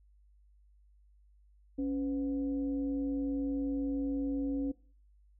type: tone with frequency modulation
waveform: sine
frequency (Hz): 277.2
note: C#4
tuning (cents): 0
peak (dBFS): -30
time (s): 1.78-4.72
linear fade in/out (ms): 10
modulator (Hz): 227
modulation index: 0.48
effects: noise-tail reverb RT60 0.4 s tail -19 dB re dry + added 50 Hz sine -60 dBFS peak until 5.39 s